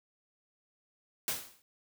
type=noise with exponential decay; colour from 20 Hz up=white; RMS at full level=-30 dBFS; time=1.28-1.62 s; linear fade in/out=1 ms; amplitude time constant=72 ms; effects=none